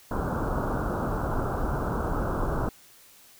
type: low-pass noise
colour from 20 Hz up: pink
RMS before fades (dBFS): -28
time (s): 0.11-2.69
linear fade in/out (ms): 2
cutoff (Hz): 1500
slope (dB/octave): 96
effects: white hiss -54 dBFS RMS until 3.39 s